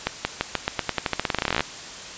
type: accelerating click train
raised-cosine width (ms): 0.3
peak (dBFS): -5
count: 25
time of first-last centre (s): 0.07-1.607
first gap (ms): 180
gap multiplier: 0.89
effects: white hiss -37 dBFS RMS until 2.17 s + resampled to 16000 Hz